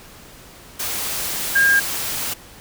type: tone in noise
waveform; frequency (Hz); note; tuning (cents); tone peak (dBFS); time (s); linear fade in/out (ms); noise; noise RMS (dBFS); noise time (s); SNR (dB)
sine; 1614; G#6; -50; -12; 1.55-1.8; 10; white; -25; 0.79-2.34; +10
effects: pink hiss -43 dBFS RMS until 2.6 s